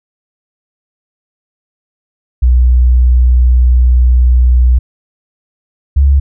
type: tone pair in turn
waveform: sine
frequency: 61.74 / 69.3 Hz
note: B1 / C#2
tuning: 0 / 0 cents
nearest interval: major second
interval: 200 cents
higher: second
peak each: -4 dBFS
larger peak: neither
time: 2.42-4.79 / 5.96-6.2 s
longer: first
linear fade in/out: 10 ms
effects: none